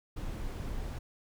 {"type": "noise", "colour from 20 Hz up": "brown", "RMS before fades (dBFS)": -37, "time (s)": [0.16, 0.99], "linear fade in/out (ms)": 10, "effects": []}